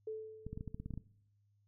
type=tone with exponential decay; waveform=sine; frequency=436.7 Hz; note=A4; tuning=13 cents flat; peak=-37 dBFS; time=0.07-1.04 s; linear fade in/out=5 ms; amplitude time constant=210 ms
type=clicks; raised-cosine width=5 ms; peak=-30 dBFS; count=11; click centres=0.466 / 0.53 / 0.575 / 0.609 / 0.677 / 0.745 / 0.8 / 0.86 / 0.907 / 0.938 / 0.976 s
effects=noise-tail reverb RT60 0.8 s tail -21 dB re dry + added 102 Hz sine -70 dBFS peak until 1.67 s